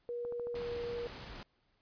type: tone with pitch glide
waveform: sine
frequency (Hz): 479.2 to 476.2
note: A#4 to A#4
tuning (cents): +48 to +37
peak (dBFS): -36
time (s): 0.09-1.07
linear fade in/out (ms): 0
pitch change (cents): -11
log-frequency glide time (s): 0.46-0.81
type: click train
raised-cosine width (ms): 1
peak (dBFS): -35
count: 12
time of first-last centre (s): 0.25-1.059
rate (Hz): 13.6
type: noise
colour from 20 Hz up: pink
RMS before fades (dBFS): -47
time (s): 0.55-1.43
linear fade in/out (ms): 2
effects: pink hiss -75 dBFS RMS until 1.81 s + resampled to 11025 Hz